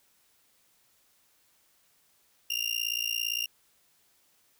30% pulse tone with amplitude modulation, 2800 Hz, F7, 4 cents sharp, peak -22 dBFS, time 2.5-3.46 s, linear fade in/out 5 ms, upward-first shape sine, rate 57.6 Hz, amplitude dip 95%, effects white hiss -67 dBFS RMS until 4.59 s

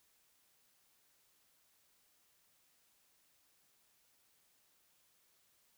silence, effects white hiss -73 dBFS RMS until 5.77 s

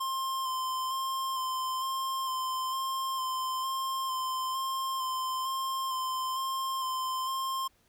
square tone with vibrato, 1049 Hz, C6, 4 cents sharp, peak -31 dBFS, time 0-7.68 s, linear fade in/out 10 ms, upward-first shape square, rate 1.1 Hz, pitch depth 17 cents each way, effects pink hiss -68 dBFS RMS until 7.88 s

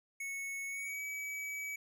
square tone with pitch glide, 2206 to 2282 Hz, C#7 to C#7, -9 to +50 cents, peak -39 dBFS, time 0.2-1.76 s, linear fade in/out 5 ms, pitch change +59 cents, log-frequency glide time 0.67-1.02 s, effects none

